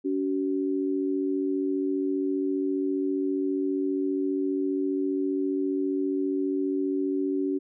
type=tone pair together; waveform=sine; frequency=283.5 / 378.4 Hz; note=C#4 / F#4; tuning=+39 / +39 cents; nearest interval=perfect fourth; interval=500 cents; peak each=-26 / -28 dBFS; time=0.04-7.59 s; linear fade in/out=20 ms; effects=none